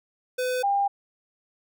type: tone pair in turn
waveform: square / sine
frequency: 504 / 800.1 Hz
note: B4 / G5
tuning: +35 / +35 cents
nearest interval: minor sixth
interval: 800 cents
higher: second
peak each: -25 / -20 dBFS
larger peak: second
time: 0.38-0.63 / 0.63-0.88 s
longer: neither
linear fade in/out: 10 ms
effects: none